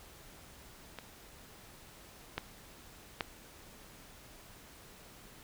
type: clicks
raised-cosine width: 0.3 ms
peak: -26 / -18 / -16 dBFS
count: 3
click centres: 0.987 / 2.38 / 3.208 s
effects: pink hiss -55 dBFS RMS until 5.43 s